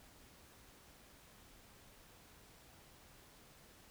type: silence
effects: pink hiss -62 dBFS RMS until 3.9 s